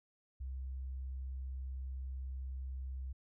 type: tone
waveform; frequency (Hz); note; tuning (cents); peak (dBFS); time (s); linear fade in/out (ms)
sine; 65.41; C2; 0; -39; 0.4-3.13; 10
effects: none